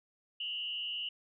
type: tone with frequency modulation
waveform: sine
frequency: 2911 Hz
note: F#7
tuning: 29 cents flat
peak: -35 dBFS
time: 0.4-1.09 s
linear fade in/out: 5 ms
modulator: 134 Hz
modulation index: 0.9
effects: none